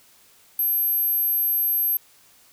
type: tone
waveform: sine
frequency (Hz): 12460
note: G9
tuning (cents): -12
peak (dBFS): -19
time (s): 0.59-1.97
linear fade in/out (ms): 2
effects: white hiss -55 dBFS RMS until 2.52 s